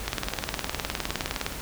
two click trains, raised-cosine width 0.2 ms, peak -9 / -20 dBFS, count 28 / 25, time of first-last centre 0.08-1.465 / 0.06-1.523 s, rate 19.5 / 16.4 Hz, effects added 50 Hz sine -42 dBFS peak until 1.61 s + pink hiss -37 dBFS RMS until 1.61 s

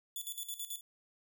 5% pulse tone with tremolo, 3453 Hz, A7, 33 cents flat, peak -30 dBFS, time 0.16-0.81 s, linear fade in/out 2 ms, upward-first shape square, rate 9.2 Hz, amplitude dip 75%, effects none

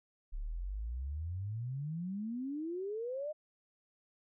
sine exponential sweep, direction up, 33.33 to 624 Hz, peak -36 dBFS, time 0.32-3.33 s, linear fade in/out 20 ms, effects none

